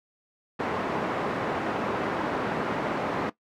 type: band-pass noise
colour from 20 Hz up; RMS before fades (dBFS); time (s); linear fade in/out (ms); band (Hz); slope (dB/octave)
pink; -29; 0.59-3.3; 10; 230 to 1400; 12
effects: noise-tail reverb RT60 0.1 s tail -17 dB re dry